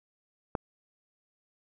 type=click; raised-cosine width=1 ms; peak=-15 dBFS; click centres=0.552 s; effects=none